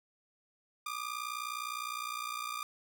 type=ring-modulated tone; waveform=sawtooth; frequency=1200 Hz; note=D6; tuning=37 cents sharp; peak=-30 dBFS; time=0.86-2.63 s; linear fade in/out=0 ms; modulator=29.9 Hz; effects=none